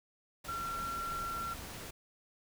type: tone in noise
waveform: sine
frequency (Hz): 1363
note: F6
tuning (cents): -43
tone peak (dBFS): -36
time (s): 0.48-1.54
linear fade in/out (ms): 10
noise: pink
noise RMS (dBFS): -45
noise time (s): 0.44-1.91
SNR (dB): +6
effects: none